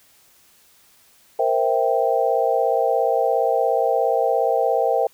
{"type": "chord", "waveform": "sine", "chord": "C dominant seventh", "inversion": "third", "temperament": "equal", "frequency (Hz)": [466.2, 523.3, 659.3, 784], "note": ["Bb4", "C5", "E5", "G5"], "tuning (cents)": [0, 0, 0, 0], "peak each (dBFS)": -22, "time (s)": [1.39, 5.07], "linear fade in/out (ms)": 5, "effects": ["white hiss -55 dBFS RMS until 5.13 s"]}